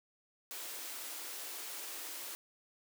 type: high-pass noise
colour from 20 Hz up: white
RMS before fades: -44 dBFS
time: 0.51-2.35 s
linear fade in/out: 0 ms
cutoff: 270 Hz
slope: 96 dB/octave
effects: none